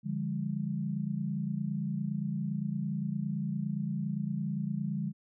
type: chord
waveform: sine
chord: D diminished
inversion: none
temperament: equal with one note detuned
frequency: 146.83 / 174.61 / 204.3 Hz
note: D3 / F3 / Ab3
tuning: 0 / 0 / -28 cents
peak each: -35 / -36 / -34 dBFS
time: 0.03-5.13 s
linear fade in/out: 50 ms
effects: none